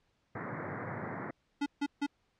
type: band-pass noise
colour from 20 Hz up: pink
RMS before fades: -40 dBFS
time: 0.35-1.31 s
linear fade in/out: 5 ms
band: 100 to 2100 Hz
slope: 96 dB/octave
type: tone bursts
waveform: square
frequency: 286.3 Hz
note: D4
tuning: 44 cents flat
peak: -30 dBFS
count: 3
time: 1.61-2.066 s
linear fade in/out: 10 ms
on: 52 ms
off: 150 ms
effects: pink hiss -75 dBFS RMS until 2.39 s + low-pass 5000 Hz 12 dB/octave